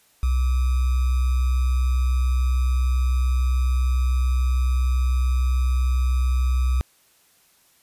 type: tone with sample-and-hold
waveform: sine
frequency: 63.5 Hz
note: B1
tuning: 49 cents sharp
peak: -17 dBFS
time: 0.23-6.81 s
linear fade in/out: 0 ms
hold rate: 1225 Hz
effects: white hiss -59 dBFS RMS until 7.82 s + resampled to 32000 Hz

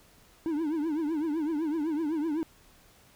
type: tone with vibrato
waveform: triangle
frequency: 311.1 Hz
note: D#4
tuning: in tune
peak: -25 dBFS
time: 0.46-2.43 s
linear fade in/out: 0 ms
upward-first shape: triangle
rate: 7.9 Hz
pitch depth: 160 cents each way
effects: pink hiss -59 dBFS RMS until 3.15 s

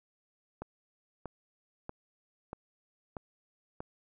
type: click train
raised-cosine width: 1 ms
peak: -25 dBFS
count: 6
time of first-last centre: 0.62-3.805 s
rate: 1.57 Hz
effects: none

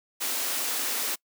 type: high-pass noise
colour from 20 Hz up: white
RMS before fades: -29 dBFS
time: 0.2-1.16 s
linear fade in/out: 20 ms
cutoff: 230 Hz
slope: 96 dB/octave
effects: noise-tail reverb RT60 0.1 s tail -25 dB re dry

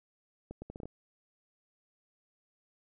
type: accelerating click train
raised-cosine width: 2 ms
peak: -29 dBFS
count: 7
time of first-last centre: 0.51-0.856 s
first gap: 110 ms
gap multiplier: 0.73
effects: none

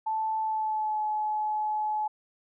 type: tone with pitch glide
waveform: sine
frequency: 877 to 853.5 Hz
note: A5 to G#5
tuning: -6 to +47 cents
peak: -26 dBFS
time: 0.06-2.08 s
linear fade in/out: 10 ms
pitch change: -47 cents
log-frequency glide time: 0.39-1.03 s
effects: none

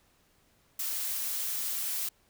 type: noise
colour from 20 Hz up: blue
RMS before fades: -33 dBFS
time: 0.79-2.09 s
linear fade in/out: 5 ms
effects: pink hiss -67 dBFS RMS until 2.29 s

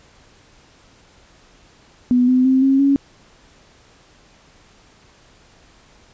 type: tone with pitch steps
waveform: sine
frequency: 247.4 / 254.6 / 262.1 / 269.8 / 277.7 Hz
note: B3 / C4 / C4 / C#4 / C#4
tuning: +3 / -47 / +3 / -47 / +3 cents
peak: -11 dBFS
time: 2.11-2.96 s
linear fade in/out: 0 ms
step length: 170 ms
effects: pink hiss -51 dBFS RMS until 6.13 s + resampled to 16000 Hz

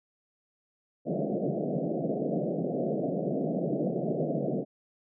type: band-pass noise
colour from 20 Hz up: pink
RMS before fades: -30 dBFS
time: 1.05-4.65 s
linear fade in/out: 50 ms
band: 140 to 690 Hz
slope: 96 dB/octave
effects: none

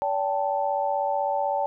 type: chord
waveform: sine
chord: D suspended fourth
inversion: none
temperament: equal with one note detuned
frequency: 572.9 / 784 / 880 Hz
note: D5 / G5 / A5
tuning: -43 / 0 / 0 cents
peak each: -27 dBFS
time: 0.02-1.66 s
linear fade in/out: 0 ms
effects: none

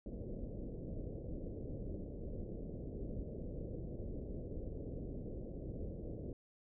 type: low-pass noise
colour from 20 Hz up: pink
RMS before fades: -44 dBFS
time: 0.06-6.33 s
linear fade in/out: 2 ms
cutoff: 560 Hz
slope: 48 dB/octave
effects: none

